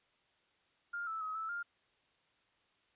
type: tone with pitch steps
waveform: sine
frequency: 1405 / 1315 / 1271 / 1313 / 1404 Hz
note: F6 / E6 / D#6 / E6 / F6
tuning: +10 / -5 / +36 / -7 / +9 cents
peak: -37 dBFS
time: 0.93-1.63 s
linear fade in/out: 10 ms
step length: 140 ms
effects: white hiss -73 dBFS RMS until 2.95 s + resampled to 8000 Hz